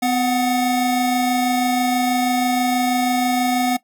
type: tone pair together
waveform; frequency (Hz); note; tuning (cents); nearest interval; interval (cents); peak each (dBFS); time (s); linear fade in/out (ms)
square; 252.8 / 732.2; B3 / F#5; +41 / -18; octave + tritone; 1841; -20; 0.02-3.77; 10
effects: noise-tail reverb RT60 0.1 s tail -17 dB re dry